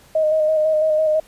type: tone with vibrato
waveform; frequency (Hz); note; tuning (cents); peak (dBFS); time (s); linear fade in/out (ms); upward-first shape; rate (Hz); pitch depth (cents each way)
sine; 622.3; D#5; 0; -14; 0.15-1.2; 5; square; 6; 22
effects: pink hiss -50 dBFS RMS until 1.27 s + resampled to 32000 Hz